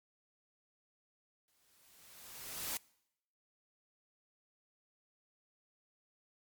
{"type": "noise with exponential growth", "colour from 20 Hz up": "white", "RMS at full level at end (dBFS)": -37, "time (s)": [1.48, 2.77], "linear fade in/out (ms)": 1, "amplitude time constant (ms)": 280, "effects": ["noise-tail reverb RT60 0.8 s tail -24 dB re dry", "MP3 96 kbps"]}